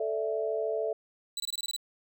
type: chord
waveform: sine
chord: A suspended fourth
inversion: none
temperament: just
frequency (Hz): 440 / 586.7 / 660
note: A4 / D5 / E5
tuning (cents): 0 / -2 / +2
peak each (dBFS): -31 / -35 / -32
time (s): 0-0.93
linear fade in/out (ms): 5
type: tone bursts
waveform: 30% pulse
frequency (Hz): 3951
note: B7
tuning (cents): 0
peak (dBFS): -29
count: 8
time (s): 1.37-1.764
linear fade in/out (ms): 2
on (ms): 30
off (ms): 22
effects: none